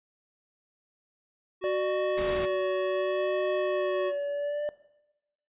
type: tone with pitch glide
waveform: square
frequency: 371.5 to 369.1 Hz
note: F#4 to F#4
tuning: +7 to -4 cents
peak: -28 dBFS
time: 1.61-4.13 s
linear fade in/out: 50 ms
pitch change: -11 cents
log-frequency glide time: 3.03-3.89 s
type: tone with vibrato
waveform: triangle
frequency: 587.3 Hz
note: D5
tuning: in tune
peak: -26 dBFS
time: 1.64-4.69 s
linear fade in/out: 0 ms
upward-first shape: sine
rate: 0.68 Hz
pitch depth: 46 cents each way
type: noise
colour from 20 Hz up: pink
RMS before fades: -36 dBFS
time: 2.17-2.46 s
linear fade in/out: 10 ms
effects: noise-tail reverb RT60 0.9 s tail -17 dB re dry + resampled to 8000 Hz